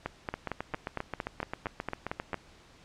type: two click trains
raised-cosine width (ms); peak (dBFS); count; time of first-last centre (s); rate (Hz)
0.5; -17 / -18; 11 / 16; 0.06-2.343 / 0.34-2.332; 4.38 / 7.53
effects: pink hiss -57 dBFS RMS until 2.84 s + low-pass 6000 Hz 12 dB/octave